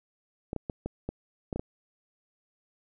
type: clicks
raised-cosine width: 2 ms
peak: -19 dBFS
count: 8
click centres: 0.531 / 0.563 / 0.698 / 0.86 / 1.09 / 1.528 / 1.56 / 1.595 s
effects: none